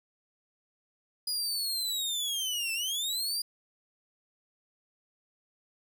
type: linear two-way sweep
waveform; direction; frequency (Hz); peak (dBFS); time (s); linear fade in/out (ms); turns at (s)
sawtooth; down then up; 4947 to 2637 to 4859; -27; 1.27-3.42; 5; 2.73
effects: none